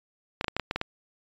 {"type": "clicks", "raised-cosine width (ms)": 0.3, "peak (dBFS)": -12, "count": 8, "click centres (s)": [0.411, 0.444, 0.482, 0.566, 0.597, 0.711, 0.76, 0.814], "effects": ["resampled to 16000 Hz"]}